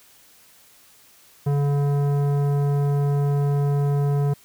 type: tone with tanh clipping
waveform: sine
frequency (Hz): 142.7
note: D3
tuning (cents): -49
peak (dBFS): -20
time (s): 1.46-4.34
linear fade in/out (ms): 10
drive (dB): 14
effects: white hiss -53 dBFS RMS until 4.44 s